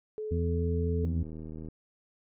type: tone with pitch glide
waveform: sine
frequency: 430 to 433.2 Hz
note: A4 to A4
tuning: -40 to -27 cents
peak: -33 dBFS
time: 0.18-1.05 s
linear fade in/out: 0 ms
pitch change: +13 cents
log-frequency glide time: 0.36-0.76 s
type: harmonic tone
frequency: 84.1 Hz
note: E2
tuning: 35 cents sharp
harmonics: 1 / 2 / 3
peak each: -28 / -34 / -37 dBFS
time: 0.31-1.23 s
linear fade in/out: 5 ms
type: click train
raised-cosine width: 3 ms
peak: -30 dBFS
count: 52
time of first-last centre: 1.04-1.686 s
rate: 79 Hz
effects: none